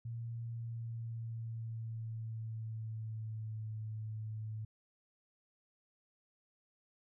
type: tone with pitch glide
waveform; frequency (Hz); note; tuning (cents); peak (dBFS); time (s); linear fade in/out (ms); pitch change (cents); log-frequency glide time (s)
sine; 116.1 to 108.95; A#2 to A2; -7 to -17; -39; 0.05-4.65; 5; -110; 0.46-3.72
effects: none